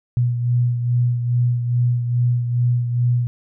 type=beating tone pair; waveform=sine; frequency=121.3 / 123.7 Hz; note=B2 / B2; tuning=-31 / +3 cents; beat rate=2.4 Hz; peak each=-16 / -25 dBFS; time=0.17-3.27 s; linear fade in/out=0 ms; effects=none